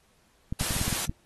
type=clicks; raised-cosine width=5 ms; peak=-17 dBFS; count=8; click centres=0.525 / 0.611 / 0.708 / 0.765 / 0.814 / 0.88 / 0.927 / 1.095 s
type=noise; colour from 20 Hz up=white; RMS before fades=-30 dBFS; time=0.59-1.06 s; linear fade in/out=10 ms
effects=pink hiss -65 dBFS RMS until 1.25 s + AAC 32 kbps